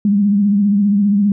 sine tone with vibrato, 202.8 Hz, G#3, 41 cents flat, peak -10 dBFS, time 0.05-1.32 s, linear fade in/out 2 ms, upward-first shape triangle, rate 15 Hz, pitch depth 70 cents each way, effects none

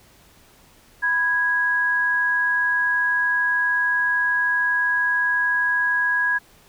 sine tone pair together, 987.8 / 1654.6 Hz, B5 / G#6, 0 / -7 cents, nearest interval major sixth, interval 893 cents, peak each -27 / -18 dBFS, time 1.02-6.39 s, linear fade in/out 20 ms, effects pink hiss -53 dBFS RMS until 6.68 s

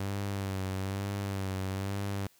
sawtooth tone with vibrato, 97.4 Hz, G2, 11 cents flat, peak -28 dBFS, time 0-2.27 s, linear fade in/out 5 ms, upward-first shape sine, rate 1.1 Hz, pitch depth 47 cents each way, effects white hiss -64 dBFS RMS until 2.39 s

